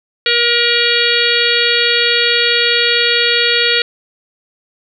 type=harmonic tone with a mistuned harmonic; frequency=475.4 Hz; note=A#4; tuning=34 cents sharp; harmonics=1 / 3 / 4 / 5 / 6 / 7 / 8 / 9; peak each=-19 / -19 / -19 / -19 / -19 / -19 / -19 / -19 dBFS; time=0.26-3.82 s; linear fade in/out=2 ms; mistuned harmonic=9; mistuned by=+39 cents; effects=none